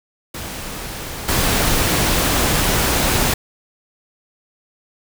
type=noise with level steps; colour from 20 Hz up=pink; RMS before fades=-29 / -17 dBFS; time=0.34-3.34 s; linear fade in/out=5 ms; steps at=1.28 s; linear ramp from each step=10 ms; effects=none